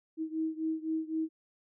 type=beating tone pair; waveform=sine; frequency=317.4 / 321.3 Hz; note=D#4 / E4; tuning=+35 / -44 cents; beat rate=3.9 Hz; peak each=-33 / -35 dBFS; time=0.17-1.29 s; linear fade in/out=50 ms; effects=none